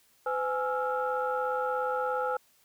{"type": "tone cluster", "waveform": "sine", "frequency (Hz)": [507, 835, 1318, 1395], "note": ["B4", "G#5", "E6", "F6"], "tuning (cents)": [45, 9, -1, -2], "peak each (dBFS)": [-30, -32, -34, -36], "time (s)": [0.26, 2.37], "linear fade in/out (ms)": 5, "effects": ["tanh soft clip ceiling -18 dBFS", "white hiss -65 dBFS RMS until 2.64 s"]}